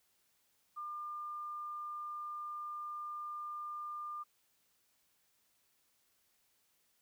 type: tone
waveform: sine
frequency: 1200 Hz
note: D6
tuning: 37 cents sharp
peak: -40 dBFS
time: 0.76-4.24 s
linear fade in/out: 20 ms
effects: white hiss -75 dBFS RMS until 7.01 s

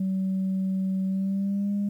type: tone with pitch glide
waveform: sine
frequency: 190 to 202.5 Hz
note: F#3 to G#3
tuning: +46 to -43 cents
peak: -22 dBFS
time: 0-1.89 s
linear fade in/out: 5 ms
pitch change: +111 cents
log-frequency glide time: 1.06-1.72 s
effects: tanh soft clip ceiling -21 dBFS + 10-bit

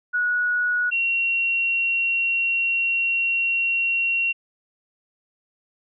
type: tone pair in turn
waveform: sine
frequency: 1462 / 2740 Hz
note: F#6 / F7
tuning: -21 / -34 cents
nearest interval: major seventh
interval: 1087 cents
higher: second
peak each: -19 dBFS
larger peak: neither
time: 0.13-0.91 / 0.91-4.33 s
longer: second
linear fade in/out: 20 ms
effects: none

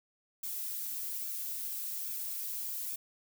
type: noise with flanger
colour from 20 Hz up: violet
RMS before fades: -38 dBFS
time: 0.43-2.96 s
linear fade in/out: 5 ms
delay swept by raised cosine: 1 to 4.7 ms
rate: 1.2 Hz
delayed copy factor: -0.5
effects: none

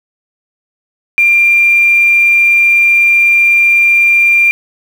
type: tone with quantisation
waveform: sine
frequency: 2384 Hz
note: D7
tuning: 25 cents sharp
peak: -5 dBFS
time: 1.18-4.51 s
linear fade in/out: 0 ms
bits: 5
effects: none

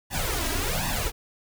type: noise with flanger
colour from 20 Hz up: pink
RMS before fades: -27 dBFS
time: 0.1-1.12 s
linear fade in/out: 50 ms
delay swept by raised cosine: 1.1 to 3.1 ms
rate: 1.3 Hz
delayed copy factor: +0.95
effects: none

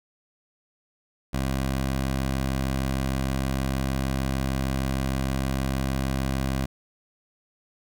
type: tone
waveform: 15% pulse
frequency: 66.5 Hz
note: C2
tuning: 29 cents sharp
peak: -18 dBFS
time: 1.33-6.66 s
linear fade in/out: 10 ms
effects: none

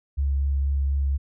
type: tone with vibrato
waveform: sine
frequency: 69.3 Hz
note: C#2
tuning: in tune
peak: -20 dBFS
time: 0.17-1.18 s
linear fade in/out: 20 ms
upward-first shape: triangle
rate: 4.1 Hz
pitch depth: 16 cents each way
effects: none

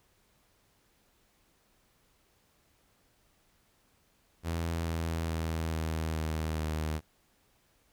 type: tone with pitch steps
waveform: sawtooth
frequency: 83.3 / 82.2 / 81.12 / 80.05 / 78.99 / 77.95 Hz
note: E2 / E2 / E2 / D#2 / D#2 / D#2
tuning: +19 / -4 / -27 / +50 / +27 / +4 cents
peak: -27 dBFS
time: 4.43-7.01 s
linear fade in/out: 50 ms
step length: 430 ms
effects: pink hiss -69 dBFS RMS until 7.92 s

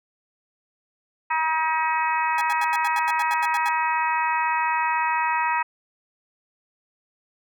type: harmonic tone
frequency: 318 Hz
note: D#4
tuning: 38 cents sharp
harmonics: 3 / 4 / 5 / 6 / 7 / 8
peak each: -22 / -29 / -33 / -29 / -37 / -30 dBFS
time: 1.3-5.63 s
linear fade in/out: 10 ms
type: tone bursts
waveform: sawtooth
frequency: 836 Hz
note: G#5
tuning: 11 cents sharp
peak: -23 dBFS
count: 12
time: 2.38-3.688 s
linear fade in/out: 2 ms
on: 32 ms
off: 84 ms
effects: none

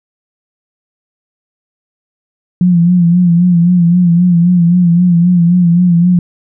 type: tone with vibrato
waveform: sine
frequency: 174.61 Hz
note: F3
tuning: in tune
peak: -5 dBFS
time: 2.61-6.19 s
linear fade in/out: 2 ms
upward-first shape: sine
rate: 3.8 Hz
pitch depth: 61 cents each way
effects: none

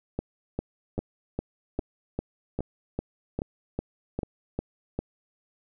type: two click trains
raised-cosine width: 2 ms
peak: -18 / -15 dBFS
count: 5 / 13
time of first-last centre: 0.98-4.232 / 0.19-4.99 s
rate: 1.23 / 2.5 Hz
effects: none

